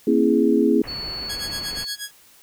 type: chord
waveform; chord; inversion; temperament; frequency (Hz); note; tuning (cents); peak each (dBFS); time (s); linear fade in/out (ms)
sine; A# half-diminished seventh; none; equal with one note detuned; 233.1 / 270.4 / 329.6 / 415.3; A#3 / C#4 / E4 / G#4; 0 / -43 / 0 / 0; -20; 0.07-0.82; 5
type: low-pass noise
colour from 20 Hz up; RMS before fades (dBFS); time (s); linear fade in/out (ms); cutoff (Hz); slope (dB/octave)
pink; -37; 0.83-1.85; 10; 3000; 96
type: tone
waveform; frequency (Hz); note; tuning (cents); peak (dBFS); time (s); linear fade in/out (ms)
sine; 4426; C#8; -3; -28; 0.87-1.96; 20
type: tone with tremolo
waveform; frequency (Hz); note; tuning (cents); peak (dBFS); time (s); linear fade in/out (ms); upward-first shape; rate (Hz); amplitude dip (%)
10% pulse; 1661.2; G#6; 0; -19; 1.29-2.11; 10; sine; 8.4; 90
effects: white hiss -52 dBFS RMS until 2.42 s